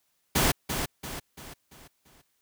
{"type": "noise with echo", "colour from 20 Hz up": "pink", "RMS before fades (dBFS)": -23, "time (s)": [0.35, 0.52], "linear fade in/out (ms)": 10, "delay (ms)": 340, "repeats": 5, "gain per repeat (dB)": -7, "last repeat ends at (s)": 2.22, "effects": ["white hiss -73 dBFS RMS until 2.41 s"]}